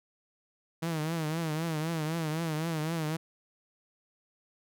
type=tone with vibrato; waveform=sawtooth; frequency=160 Hz; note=D#3; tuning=49 cents sharp; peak=-26 dBFS; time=0.82-3.17 s; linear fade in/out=10 ms; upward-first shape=triangle; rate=3.9 Hz; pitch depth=110 cents each way; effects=none